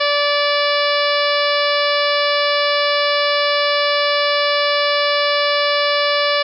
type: harmonic tone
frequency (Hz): 580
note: D5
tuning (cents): -22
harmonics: 1 / 2 / 3 / 4 / 5 / 6 / 7 / 8 / 9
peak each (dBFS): -18 / -21 / -23 / -24 / -25 / -26 / -26 / -27 / -28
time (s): 0-6.43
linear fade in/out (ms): 10
effects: none